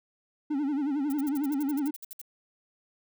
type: tone with vibrato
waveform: triangle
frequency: 285 Hz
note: C#4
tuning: 48 cents sharp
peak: -24 dBFS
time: 0.5-1.91 s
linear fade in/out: 10 ms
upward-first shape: sine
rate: 11 Hz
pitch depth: 120 cents each way
type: noise bursts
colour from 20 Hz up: violet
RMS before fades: -41 dBFS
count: 14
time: 1.1-2.215 s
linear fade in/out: 2 ms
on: 23 ms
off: 61 ms
effects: none